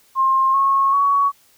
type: tone with pitch steps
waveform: sine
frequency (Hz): 1063 / 1092.3 / 1122.3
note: C6 / C#6 / C#6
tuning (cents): +27 / -26 / +21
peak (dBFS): -13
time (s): 0.15-1.32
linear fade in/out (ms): 50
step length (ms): 390
effects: white hiss -55 dBFS RMS until 1.57 s